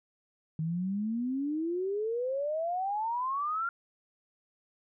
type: exponential sweep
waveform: sine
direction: up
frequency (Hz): 155 to 1406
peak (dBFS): -29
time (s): 0.59-3.69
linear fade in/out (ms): 2
effects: none